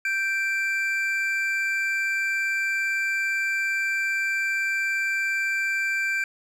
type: tone pair together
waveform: triangle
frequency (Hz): 1566.6 / 2349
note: G6 / D7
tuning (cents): -2 / 0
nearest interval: perfect fifth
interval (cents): 702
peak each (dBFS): -24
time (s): 0.05-6.24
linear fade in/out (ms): 2
effects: none